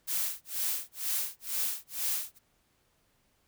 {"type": "noise with tremolo", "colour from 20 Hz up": "blue", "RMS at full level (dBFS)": -30, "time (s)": [0.07, 2.39], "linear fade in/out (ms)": 20, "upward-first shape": "sine", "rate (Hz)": 2.1, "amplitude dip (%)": 100, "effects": ["pink hiss -71 dBFS RMS until 3.47 s"]}